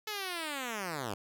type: linear sweep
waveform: 5% pulse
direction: down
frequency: 435.5 to 92.5 Hz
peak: -24 dBFS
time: 0.07-1.14 s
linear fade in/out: 5 ms
effects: none